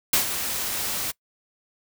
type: noise with ADSR envelope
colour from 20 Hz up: white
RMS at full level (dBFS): -18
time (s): 0.13-1.12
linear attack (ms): 3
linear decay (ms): 110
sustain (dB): -10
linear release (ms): 17
effects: noise-tail reverb RT60 0.1 s tail -23 dB re dry